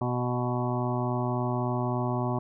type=harmonic tone with a mistuned harmonic; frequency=123.47 Hz; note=B2; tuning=in tune; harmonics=1 / 2 / 3 / 5 / 6 / 7 / 8 / 9; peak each=-29 / -32 / -34 / -36 / -37 / -37 / -38 / -39 dBFS; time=0.01-2.39 s; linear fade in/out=5 ms; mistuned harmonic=6; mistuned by=-17 cents; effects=none